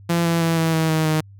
sawtooth tone with pitch steps, 170.1 / 167.66 / 165.26 / 162.89 / 160.55 / 158.25 / 155.98 Hz, F3 / E3 / E3 / E3 / E3 / D#3 / D#3, -45 / +30 / +5 / -20 / -45 / +30 / +5 cents, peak -13 dBFS, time 0.09-1.21 s, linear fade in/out 10 ms, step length 160 ms, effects added 99 Hz sine -41 dBFS peak until 1.39 s

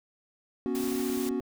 triangle chord, B suspended second, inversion none, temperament equal with one note detuned, 242.7 / 277.2 / 370 Hz, B3 / C#4 / F#4, -30 / 0 / 0 cents, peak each -30 dBFS, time 0.66-1.4 s, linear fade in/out 0 ms
white noise, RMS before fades -40 dBFS, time 0.75-1.29 s, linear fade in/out 0 ms
clicks, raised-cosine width 2 ms, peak -35 dBFS, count 12, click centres 0.753 / 0.805 / 0.84 / 0.878 / 0.922 / 0.956 / 1.002 / 1.101 / 1.175 / 1.266 / 1.311 / 1.406 s
effects none

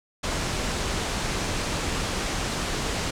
pink low-pass noise, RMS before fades -28 dBFS, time 0.23-3.11 s, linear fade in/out 10 ms, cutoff 8400 Hz, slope 24 dB/octave, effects none

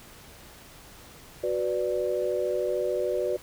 sine chord, B minor, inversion second, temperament equal, 370 / 493.9 / 587.3 Hz, F#4 / B4 / D5, 0 / 0 / 0 cents, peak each -29 dBFS, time 1.43-3.37 s, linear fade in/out 10 ms, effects pink hiss -49 dBFS RMS until 3.42 s

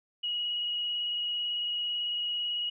sine tone with vibrato, 2900 Hz, F#7, 35 cents flat, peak -29 dBFS, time 0.23-2.7 s, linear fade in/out 10 ms, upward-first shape square, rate 18 Hz, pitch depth 10 cents each way, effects none

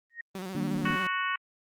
sine tone with exponential growth, 1864.7 Hz, A#6, in tune, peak -32 dBFS, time 0.1-0.21 s, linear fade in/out 5 ms, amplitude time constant 23 ms
sawtooth tone with vibrato, 187.6 Hz, F#3, 24 cents sharp, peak -31 dBFS, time 0.35-1.07 s, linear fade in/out 0 ms, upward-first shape square, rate 14 Hz, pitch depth 50 cents each way
sine chord, Eb major seventh, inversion none, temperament equal, 155.56 / 196 / 233.1 / 293.7 Hz, Eb3 / G3 / Bb3 / D4, 0 / 0 / 0 / 0 cents, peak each -34 / -35 / -33 / -34 dBFS, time 0.55-0.96 s, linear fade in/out 2 ms
harmonic tone, 370.4 Hz, F#4, 2 cents sharp, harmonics 3 / 4 / 5 / 6 / 7 / 8, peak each -31 / -33 / -34 / -39 / -38 / -40 dBFS, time 0.85-1.36 s, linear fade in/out 5 ms
effects Opus 24 kbps

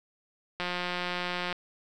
click train, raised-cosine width 0.3 ms, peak -16 dBFS, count 166, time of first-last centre 0.6-1.527 s, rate 178 Hz, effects none

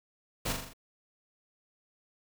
pink noise with echo, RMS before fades -32 dBFS, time 0.45-0.53 s, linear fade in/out 10 ms, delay 41 ms, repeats 5, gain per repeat -4 dB, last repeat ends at 0.735 s, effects none

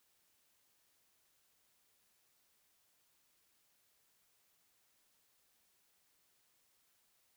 silence, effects white hiss -75 dBFS RMS until 7.36 s

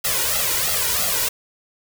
white noise with flanger, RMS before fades -21 dBFS, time 0.04-1.29 s, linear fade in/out 10 ms, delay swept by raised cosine 1.5 to 2.1 ms, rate 3 Hz, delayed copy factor +0.95, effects none

